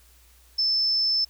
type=tone; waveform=sine; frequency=5274 Hz; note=E8; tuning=in tune; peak=-20 dBFS; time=0.58-1.25 s; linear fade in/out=10 ms; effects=added 60 Hz sine -55 dBFS peak until 1.29 s + white hiss -58 dBFS RMS until 1.29 s